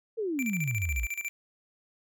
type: exponential sweep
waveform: sine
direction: down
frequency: 471.1 to 51.3 Hz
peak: -28 dBFS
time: 0.17-1.07 s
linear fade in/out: 20 ms
type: tone with tremolo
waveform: square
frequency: 2349 Hz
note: D7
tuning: in tune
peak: -31 dBFS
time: 0.39-1.29 s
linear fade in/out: 0 ms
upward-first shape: square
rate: 14 Hz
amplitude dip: 80%
effects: none